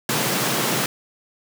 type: high-pass noise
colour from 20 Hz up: pink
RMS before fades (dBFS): -22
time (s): 0.09-0.86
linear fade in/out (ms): 2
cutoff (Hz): 120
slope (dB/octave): 96
effects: none